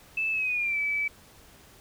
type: tone with pitch glide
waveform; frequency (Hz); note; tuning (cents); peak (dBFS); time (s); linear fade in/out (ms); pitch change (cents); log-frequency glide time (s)
sine; 2628 to 2301; E7 to D7; -6 to -36; -25; 0.17-1.08; 5; -230; 0.31-0.79
effects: pink hiss -54 dBFS RMS until 1.8 s